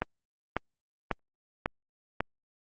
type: click train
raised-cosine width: 0.5 ms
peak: -12 dBFS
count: 5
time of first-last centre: 0.02-2.206 s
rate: 1.83 Hz
effects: Opus 24 kbps